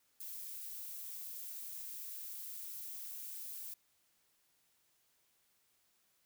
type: noise with amplitude modulation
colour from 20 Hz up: violet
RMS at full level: -44 dBFS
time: 0.2-3.74 s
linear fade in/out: 5 ms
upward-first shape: sine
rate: 209 Hz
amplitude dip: 45%
effects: white hiss -75 dBFS RMS until 6.25 s